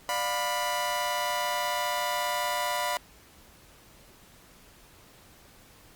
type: chord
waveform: sawtooth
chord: B diminished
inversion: first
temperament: just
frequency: 592.7 / 711.2 / 987.8 Hz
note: D5 / F5 / B5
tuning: +16 / +31 / 0 cents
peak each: -30 / -29 / -26 dBFS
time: 0.09-2.97 s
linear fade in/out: 0 ms
effects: pink hiss -55 dBFS RMS until 5.95 s + Opus 48 kbps